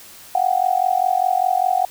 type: tone with amplitude modulation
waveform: sine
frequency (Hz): 740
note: F#5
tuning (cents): 0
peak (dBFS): -11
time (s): 0.35-1.85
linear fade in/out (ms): 2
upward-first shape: sine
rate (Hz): 45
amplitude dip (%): 95
effects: white hiss -42 dBFS RMS until 1.9 s